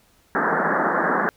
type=band-pass noise; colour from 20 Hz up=white; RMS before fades=-21 dBFS; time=0.35-1.29 s; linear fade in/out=0 ms; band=160 to 1800 Hz; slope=96 dB/octave; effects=pink hiss -59 dBFS RMS until 1.36 s